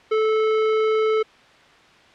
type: tone with tanh clipping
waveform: sine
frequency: 436.4 Hz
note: A4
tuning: 14 cents flat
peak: -19 dBFS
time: 0.11-1.23 s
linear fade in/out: 10 ms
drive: 18 dB
effects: white hiss -50 dBFS RMS until 2.14 s + low-pass 3000 Hz 12 dB/octave